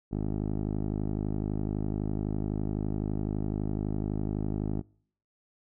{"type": "tone with low-pass filter", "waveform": "10% pulse", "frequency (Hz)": 51.91, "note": "G#1", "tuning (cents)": 0, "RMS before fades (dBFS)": -31, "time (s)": [0.11, 4.82], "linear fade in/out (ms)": 20, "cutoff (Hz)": 440, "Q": 1, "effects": ["noise-tail reverb RT60 0.6 s tail -26 dB re dry"]}